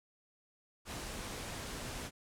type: low-pass noise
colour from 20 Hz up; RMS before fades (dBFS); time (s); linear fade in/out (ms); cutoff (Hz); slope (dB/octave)
pink; -43; 0.85-2.11; 50; 11000; 24
effects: none